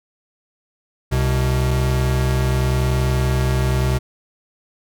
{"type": "tone pair together", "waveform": "square", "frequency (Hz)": [65.85, 126.7], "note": ["C2", "B2"], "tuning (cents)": [12, 45], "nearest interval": "major seventh", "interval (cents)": 1133, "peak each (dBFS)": [-20, -19], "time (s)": [1.11, 3.99], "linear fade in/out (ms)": 20, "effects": []}